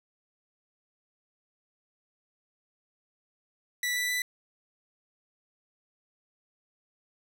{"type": "tone with pitch steps", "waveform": "sawtooth", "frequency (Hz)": [1964, 1975.4, 1986.8], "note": ["B6", "B6", "B6"], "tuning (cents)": [-10, 0, 10], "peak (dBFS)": -24, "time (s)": [3.83, 4.22], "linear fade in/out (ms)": 2, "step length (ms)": 130, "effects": []}